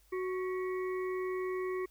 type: harmonic tone with a mistuned harmonic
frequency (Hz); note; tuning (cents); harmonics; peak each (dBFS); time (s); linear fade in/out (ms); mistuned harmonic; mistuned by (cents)
370; F#4; 0; 1 / 3 / 5 / 6; -33 / -43 / -47 / -49; 0.12-1.86; 10; 5; +63
effects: added 50 Hz sine -64 dBFS peak until 1.9 s + white hiss -68 dBFS RMS until 1.9 s